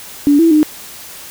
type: tone with pitch steps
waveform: sine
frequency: 288.1 / 330.3 / 304.8 Hz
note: D4 / E4 / D#4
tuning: -33 / +4 / -36 cents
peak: -6 dBFS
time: 0.27-0.63 s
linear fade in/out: 0 ms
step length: 120 ms
effects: white hiss -33 dBFS RMS until 1.3 s

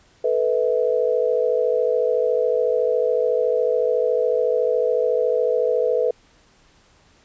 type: chord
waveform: sine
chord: A suspended second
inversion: none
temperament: equal with one note detuned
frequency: 440 / 493.9 / 644.6 Hz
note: A4 / B4 / E5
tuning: 0 / 0 / -39 cents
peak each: -22 / -19 / -25 dBFS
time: 0.24-6.11 s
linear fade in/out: 5 ms
effects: pink hiss -56 dBFS RMS until 7.24 s + resampled to 16000 Hz

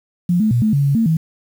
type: tone with pitch steps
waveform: sine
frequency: 175.9 / 216.5 / 120 / 216.6 / 141.3 / 140.2 / 226.4 / 160.7 Hz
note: F3 / A3 / B2 / A3 / C#3 / C#3 / A3 / E3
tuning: +13 / -28 / -49 / -27 / +34 / +20 / +50 / -44 cents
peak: -12 dBFS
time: 0.29-1.17 s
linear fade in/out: 5 ms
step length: 110 ms
effects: 7-bit

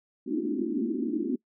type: band-pass noise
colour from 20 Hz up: pink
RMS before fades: -29 dBFS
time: 0.26-1.36 s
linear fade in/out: 10 ms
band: 220 to 370 Hz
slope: 96 dB/octave
effects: noise-tail reverb RT60 0.1 s tail -22 dB re dry

